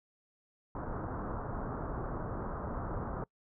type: low-pass noise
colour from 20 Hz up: pink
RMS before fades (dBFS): -38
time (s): 0.75-3.24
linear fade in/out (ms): 2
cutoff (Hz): 1400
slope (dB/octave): 48
effects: noise-tail reverb RT60 0.1 s tail -25 dB re dry